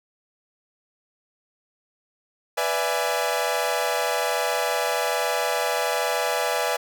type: chord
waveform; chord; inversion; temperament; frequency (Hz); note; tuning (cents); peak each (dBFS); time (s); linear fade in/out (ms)
sawtooth; E dominant seventh; second; equal with one note detuned; 493.9 / 587.3 / 668.5 / 830.6; B4 / D5 / E5 / G#5; 0 / 0 / +24 / 0; -24; 2.57-6.77; 10
effects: none